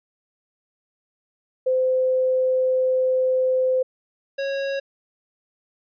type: tone pair in turn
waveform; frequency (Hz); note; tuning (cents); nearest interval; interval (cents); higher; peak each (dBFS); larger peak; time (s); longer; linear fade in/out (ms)
sine / square; 515 / 549.8; C5 / C#5; -28 / -14; minor second; 114; second; -17 / -24; first; 1.66-3.83 / 4.38-4.8; first; 10
effects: resampled to 11025 Hz